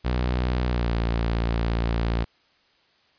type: tone with pitch glide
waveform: sawtooth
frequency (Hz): 61.74 to 57.27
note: B1 to A#1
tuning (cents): 0 to -30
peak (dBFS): -18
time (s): 0.04-2.25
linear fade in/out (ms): 20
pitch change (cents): -130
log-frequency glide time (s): 0.67-0.95
effects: white hiss -62 dBFS RMS until 3.18 s + resampled to 11025 Hz